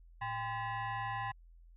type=tone with frequency modulation; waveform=sine; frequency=114.1 Hz; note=A#2; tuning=37 cents flat; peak=-35 dBFS; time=0.21-1.32 s; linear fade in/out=10 ms; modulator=912 Hz; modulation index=1.8; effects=added 42 Hz sine -55 dBFS peak until 1.76 s